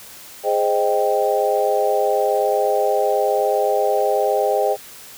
sine chord, Ab major seventh, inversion none, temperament equal, 415.3 / 523.3 / 622.3 / 784 Hz, Ab4 / C5 / Eb5 / G5, 0 / 0 / 0 / 0 cents, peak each -21 dBFS, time 0.43-4.77 s, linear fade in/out 50 ms, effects white hiss -40 dBFS RMS until 5.17 s

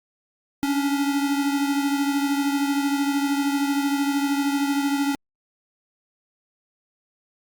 square beating tone pair, 279.8 / 292.8 Hz, C#4 / D4, +16 / -5 cents, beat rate 13 Hz, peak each -22 / -29 dBFS, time 0.63-5.15 s, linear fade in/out 0 ms, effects Opus 48 kbps

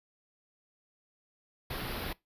pink band-stop noise, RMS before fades -37 dBFS, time 1.7-2.13 s, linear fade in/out 5 ms, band 4900 to 11000 Hz, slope 48 dB/octave, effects noise-tail reverb RT60 0.2 s tail -22 dB re dry + resampled to 32000 Hz

